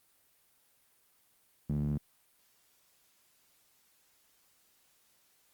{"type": "tone with band-pass filter", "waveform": "sawtooth", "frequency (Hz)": 73.42, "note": "D2", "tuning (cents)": 0, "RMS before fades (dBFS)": -32, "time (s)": [1.69, 1.98], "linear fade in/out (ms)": 10, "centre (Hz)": 180, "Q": 4.4, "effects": ["white hiss -69 dBFS RMS until 5.53 s", "Opus 32 kbps"]}